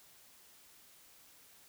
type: silence
effects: white hiss -61 dBFS RMS until 1.68 s